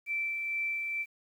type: tone with tremolo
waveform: sine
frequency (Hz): 2334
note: D7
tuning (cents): -11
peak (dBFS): -29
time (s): 0.06-1.06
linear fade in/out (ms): 50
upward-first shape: sine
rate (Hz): 2.2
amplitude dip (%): 30
effects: 10-bit